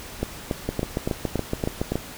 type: two click trains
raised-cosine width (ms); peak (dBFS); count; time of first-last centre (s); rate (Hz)
2; -10 / -10; 7 / 10; 0.23-1.92 / 0.69-1.956; 3.55 / 7.11
effects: pink hiss -39 dBFS RMS until 2.17 s